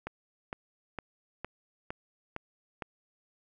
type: click train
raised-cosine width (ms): 0.5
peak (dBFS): -21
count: 7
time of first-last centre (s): 0.07-2.822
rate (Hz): 2.18
effects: none